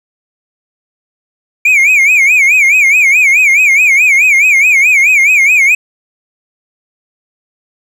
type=tone with vibrato; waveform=triangle; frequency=2319 Hz; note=D7; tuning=22 cents flat; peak=-3 dBFS; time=1.65-5.75 s; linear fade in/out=5 ms; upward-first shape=sine; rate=4.7 Hz; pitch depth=160 cents each way; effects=none

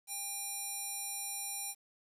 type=tone with band-pass filter; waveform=square; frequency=800 Hz; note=G5; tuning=35 cents sharp; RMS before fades=-40 dBFS; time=0.07-1.75 s; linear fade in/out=50 ms; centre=10000 Hz; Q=2.2; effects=10-bit

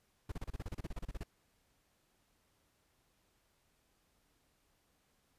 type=noise bursts; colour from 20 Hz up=brown; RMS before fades=-40 dBFS; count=16; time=0.29-1.235 s; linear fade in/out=5 ms; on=30 ms; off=31 ms; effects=pink hiss -75 dBFS RMS until 5.38 s + resampled to 32000 Hz

